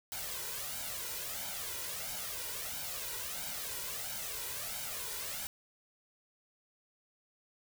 white noise with flanger, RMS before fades -40 dBFS, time 0.12-5.47 s, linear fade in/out 0 ms, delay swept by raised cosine 1.3 to 2.08 ms, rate 1.5 Hz, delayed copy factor +0.7, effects none

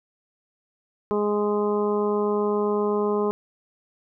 harmonic tone, 207.7 Hz, G#3, in tune, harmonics 1 / 2 / 3 / 4 / 5 / 6, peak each -27 / -22 / -34 / -34 / -31 / -37 dBFS, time 1.11-3.31 s, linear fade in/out 0 ms, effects none

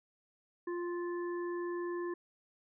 harmonic tone, 349.2 Hz, F4, in tune, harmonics 1 / 3 / 5, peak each -35 / -45 / -49 dBFS, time 0.67-2.14 s, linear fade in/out 5 ms, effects none

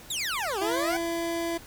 20% pulse exponential two-way sweep, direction down then up, 3951 to 372.8 to 775 Hz, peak -23 dBFS, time 0.1-0.97 s, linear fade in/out 5 ms, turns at 0.59 s
25% pulse tone, 336.1 Hz, E4, 34 cents sharp, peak -24 dBFS, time 0.61-1.58 s, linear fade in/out 10 ms
effects pink hiss -48 dBFS RMS until 1.66 s

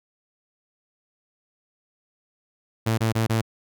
sawtooth tone bursts, 112.1 Hz, A2, 33 cents sharp, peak -16 dBFS, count 4, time 2.86-3.415 s, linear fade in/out 10 ms, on 120 ms, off 25 ms, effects none

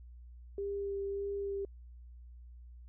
sine tone with vibrato, 398.3 Hz, G4, 28 cents sharp, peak -34 dBFS, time 0.58-1.65 s, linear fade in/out 2 ms, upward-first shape sine, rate 1.7 Hz, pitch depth 11 cents each way, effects added 60 Hz sine -49 dBFS peak until 2.88 s

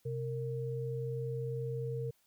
sine tone pair together, 129.3 / 461.3 Hz, C3 / A#4, -20 / -18 cents, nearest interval octave + minor seventh, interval 2202 cents, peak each -36 / -38 dBFS, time 0.05-2.11 s, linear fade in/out 10 ms, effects white hiss -72 dBFS RMS until 2.26 s

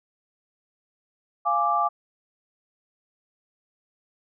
sine chord, D diminished, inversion first, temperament equal with one note detuned, 694.8 / 830.6 / 1174.7 Hz, F5 / Ab5 / D6, -9 / 0 / 0 cents, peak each -26 / -26 / -22 dBFS, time 1.45-1.89 s, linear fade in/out 20 ms, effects none

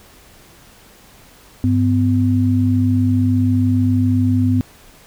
sine tone pair together, 100.3 / 252.7 Hz, G2 / B3, +40 / +40 cents, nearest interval octave + major third, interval 1600 cents, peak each -15 dBFS, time 1.64-4.61 s, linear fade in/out 0 ms, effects pink hiss -46 dBFS RMS until 5.06 s

